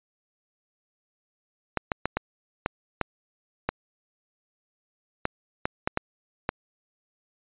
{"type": "clicks", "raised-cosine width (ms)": 0.5, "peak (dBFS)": -9, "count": 12, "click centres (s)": [1.773, 1.918, 2.056, 2.17, 2.661, 3.013, 3.69, 5.254, 5.655, 5.875, 5.974, 6.491], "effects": ["resampled to 8000 Hz"]}